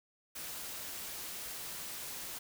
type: noise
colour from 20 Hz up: white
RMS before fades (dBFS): -43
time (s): 0.35-2.39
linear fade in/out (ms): 10
effects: none